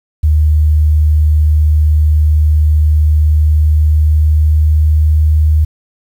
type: tone with pitch glide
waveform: sine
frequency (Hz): 76.3 to 77.01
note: D#2 to D#2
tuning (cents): -33 to -17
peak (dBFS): -6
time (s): 0.23-5.65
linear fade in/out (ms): 10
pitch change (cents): +16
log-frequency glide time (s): 3.09-5.24
effects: 7-bit